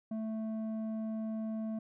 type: tone with low-pass filter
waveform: square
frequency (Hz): 220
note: A3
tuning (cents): 0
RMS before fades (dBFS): -37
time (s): 0.11-1.79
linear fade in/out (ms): 5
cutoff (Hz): 530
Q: 1.3
effects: none